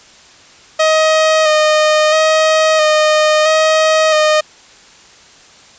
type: tone with vibrato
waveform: sawtooth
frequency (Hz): 622.3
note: D#5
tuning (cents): 0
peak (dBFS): -5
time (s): 0.79-4.41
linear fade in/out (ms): 10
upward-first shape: square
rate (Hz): 0.75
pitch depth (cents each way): 21
effects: white hiss -42 dBFS RMS until 5.78 s + resampled to 16000 Hz